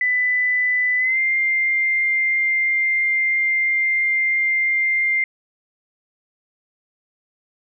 sine tone with pitch glide, 1995 to 2101 Hz, B6 to C7, +17 to +7 cents, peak -16 dBFS, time 0.01-5.24 s, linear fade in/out 2 ms, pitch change +90 cents, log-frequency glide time 0.98-1.19 s, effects none

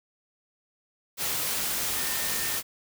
sine tone in noise, 1817 Hz, A#6, 45 cents flat, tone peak -39 dBFS, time 1.94-2.6 s, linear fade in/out 50 ms, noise white, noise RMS -29 dBFS, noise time 1.17-2.63 s, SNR -13 dB, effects none

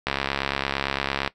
click train, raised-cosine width 0.3 ms, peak -7 dBFS, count 84, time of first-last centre 0.07-1.276 s, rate 68.8 Hz, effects noise-tail reverb RT60 0.1 s tail -17 dB re dry

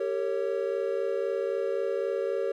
triangle chord, G diminished, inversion none, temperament equal with one note detuned, 392 / 455.8 / 554.4 Hz, G4 / Bb4 / Db5, 0 / -39 / 0 cents, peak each -29 dBFS, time 0-2.52 s, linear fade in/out 5 ms, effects none

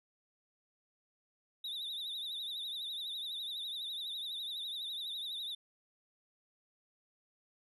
triangle tone with vibrato, 3700 Hz, A#7, 14 cents flat, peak -37 dBFS, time 1.64-5.55 s, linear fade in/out 5 ms, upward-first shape triangle, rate 12 Hz, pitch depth 120 cents each way, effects none

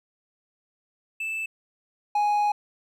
triangle tone pair in turn, 2637 / 830.6 Hz, E7 / G#5, 0 / 0 cents, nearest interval octave + minor sixth, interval 2000 cents, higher first, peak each -26 / -18 dBFS, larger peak second, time 1.2-1.46 / 2.15-2.52 s, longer second, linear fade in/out 5 ms, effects none

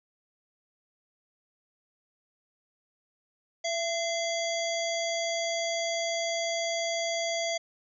harmonic tone with a mistuned harmonic, 670 Hz, E5, 28 cents sharp, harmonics 1 / 3 / 5 / 7 / 9 / 10, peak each -30 / -35 / -37 / -38 / -40 / -40 dBFS, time 3.64-7.58 s, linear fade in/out 10 ms, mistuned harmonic 3, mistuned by +46 cents, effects none

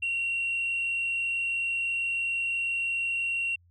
sine tone with frequency modulation, 2743 Hz, F7, 32 cents flat, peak -25 dBFS, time 0.02-3.56 s, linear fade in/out 10 ms, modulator 38.4 Hz, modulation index 0.59, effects tanh soft clip ceiling -23 dBFS + added 87 Hz sine -58 dBFS peak until 3.7 s

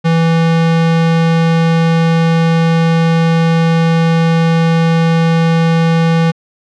square tone, 164.81 Hz, E3, in tune, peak -9 dBFS, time 0.04-6.32 s, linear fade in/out 20 ms, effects low-pass 4000 Hz 12 dB/octave

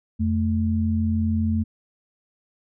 sine tone pair together, 87.31 / 220 Hz, F2 / A3, 0 / 0 cents, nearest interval octave + major third, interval 1600 cents, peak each -22 dBFS, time 0.19-1.64 s, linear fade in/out 20 ms, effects none

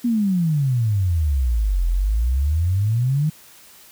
sine exponential two-way sweep, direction down then up, 246.6 to 41.72 to 159 Hz, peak -16 dBFS, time 0.04-3.3 s, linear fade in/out 10 ms, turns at 1.87 s, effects white hiss -47 dBFS RMS until 3.91 s

